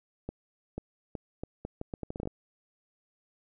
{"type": "accelerating click train", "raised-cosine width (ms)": 2, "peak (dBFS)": -22, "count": 14, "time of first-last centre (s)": [0.29, 2.274], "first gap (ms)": 490, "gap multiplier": 0.76, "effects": []}